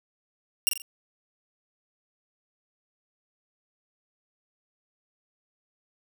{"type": "tone with echo", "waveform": "10% pulse", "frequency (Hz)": 2794, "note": "F7", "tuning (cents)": 0, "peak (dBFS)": -10, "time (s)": [0.67, 0.69], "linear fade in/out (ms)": 0, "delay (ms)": 43, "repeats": 3, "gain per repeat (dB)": -7, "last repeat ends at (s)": 0.819, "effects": []}